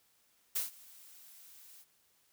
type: noise with ADSR envelope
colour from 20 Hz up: blue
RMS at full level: -32 dBFS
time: 0.55-1.85 s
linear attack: 11 ms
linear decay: 140 ms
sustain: -24 dB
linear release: 40 ms
effects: white hiss -71 dBFS RMS until 2.32 s